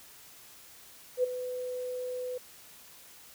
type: tone with ADSR envelope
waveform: sine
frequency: 501 Hz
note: B4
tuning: 25 cents sharp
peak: -21 dBFS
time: 1.17-2.38 s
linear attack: 66 ms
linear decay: 14 ms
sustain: -12 dB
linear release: 6 ms
effects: white hiss -53 dBFS RMS until 3.34 s